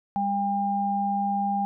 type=tone pair together; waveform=sine; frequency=200.5 / 802 Hz; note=G3 / G5; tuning=+39 / +39 cents; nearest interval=2 octaves; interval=2400 cents; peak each=-28 / -24 dBFS; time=0.16-1.65 s; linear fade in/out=0 ms; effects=none